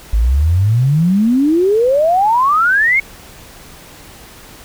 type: exponential sweep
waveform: sine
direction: up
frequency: 51.4 to 2217 Hz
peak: -9 dBFS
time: 0.13-3 s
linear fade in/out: 5 ms
effects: pink hiss -38 dBFS RMS until 4.64 s